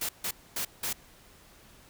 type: noise bursts at uneven times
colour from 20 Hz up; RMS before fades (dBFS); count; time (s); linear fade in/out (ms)
white; -32; 4; 0.01-0.09 / 0.24-0.31 / 0.56-0.65 / 0.83-0.93; 5
effects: pink hiss -56 dBFS RMS until 1.89 s